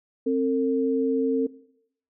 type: tone pair together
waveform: sine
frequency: 265.2 / 452.7 Hz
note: C4 / A4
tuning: +23 / +49 cents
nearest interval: major sixth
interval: 926 cents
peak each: -23 / -23 dBFS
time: 0.26-1.47 s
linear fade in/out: 10 ms
effects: noise-tail reverb RT60 0.7 s tail -19 dB re dry